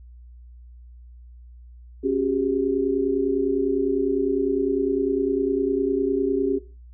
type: tone cluster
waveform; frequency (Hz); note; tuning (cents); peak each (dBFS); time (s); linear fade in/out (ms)
sine; 274 / 373.7 / 403.6; C#4 / F#4 / G#4; -20 / +17 / -49; -24; 2.03-6.59; 20
effects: noise-tail reverb RT60 0.3 s tail -17 dB re dry + added 60 Hz sine -42 dBFS peak until 6.93 s